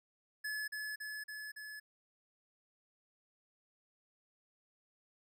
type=tone with echo; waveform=square; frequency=1713 Hz; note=A6; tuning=47 cents flat; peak=-38 dBFS; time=0.44-0.68 s; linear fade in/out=10 ms; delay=280 ms; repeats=4; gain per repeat=-2 dB; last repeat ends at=1.8 s; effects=none